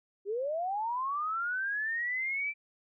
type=linear sweep; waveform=sine; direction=up; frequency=381.9 to 2349 Hz; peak=-30 dBFS; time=0.25-2.54 s; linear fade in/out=50 ms; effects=none